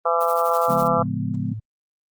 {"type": "harmonic tone", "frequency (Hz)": 168.4, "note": "E3", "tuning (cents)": 37, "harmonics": [3, 4, 5, 6, 7, 8], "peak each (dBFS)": [-23, -23, -26, -29, -22, -27], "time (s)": [0.05, 1.03], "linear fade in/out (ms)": 10}
{"type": "noise with tremolo", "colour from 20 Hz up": "blue", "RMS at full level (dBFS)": -35, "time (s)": [0.2, 0.88], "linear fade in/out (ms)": 10, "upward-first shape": "sine", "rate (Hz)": 12, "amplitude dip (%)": 80}
{"type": "chord", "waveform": "sine", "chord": "C# dominant seventh", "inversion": "none", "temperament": "just", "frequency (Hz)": [138.59, 173.24, 207.9, 249.5], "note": ["C#3", "E#3", "G#3", "B3"], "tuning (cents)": [0, -14, 2, 18], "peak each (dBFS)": -29, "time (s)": [0.68, 1.54], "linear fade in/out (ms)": 10}
{"type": "tone with vibrato", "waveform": "sine", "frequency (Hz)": 110, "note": "A2", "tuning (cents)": 0, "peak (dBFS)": -28, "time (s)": [0.97, 1.6], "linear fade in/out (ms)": 10, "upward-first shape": "sine", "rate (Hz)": 6.3, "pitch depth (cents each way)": 24}
{"effects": ["Opus 24 kbps"]}